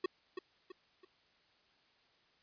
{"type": "tone with echo", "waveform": "square", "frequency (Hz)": 370, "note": "F#4", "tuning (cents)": 0, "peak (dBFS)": -31, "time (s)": [0.04, 0.06], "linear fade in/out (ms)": 5, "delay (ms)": 330, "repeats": 3, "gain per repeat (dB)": -8, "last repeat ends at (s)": 1.05, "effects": ["white hiss -70 dBFS RMS until 2.42 s", "resampled to 11025 Hz"]}